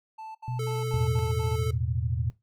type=tone bursts; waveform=triangle; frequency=880 Hz; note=A5; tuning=in tune; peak=-36 dBFS; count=6; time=0.18-1.56 s; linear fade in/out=10 ms; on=170 ms; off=72 ms
type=tone; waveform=sine; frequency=123.47 Hz; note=B2; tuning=in tune; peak=-29 dBFS; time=0.48-1.19 s; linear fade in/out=0 ms
type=tone with vibrato; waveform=square; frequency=437.5 Hz; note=A4; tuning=10 cents flat; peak=-32 dBFS; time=0.59-1.71 s; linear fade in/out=5 ms; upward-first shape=triangle; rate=16 Hz; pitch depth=15 cents each way
type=chord; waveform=sine; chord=E suspended fourth; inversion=none; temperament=equal; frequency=82.41 / 110 / 123.47 Hz; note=E2 / A2 / B2; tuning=0 / 0 / 0 cents; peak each=-30 dBFS; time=0.94-2.3 s; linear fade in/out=0 ms
effects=noise-tail reverb RT60 0.2 s tail -18 dB re dry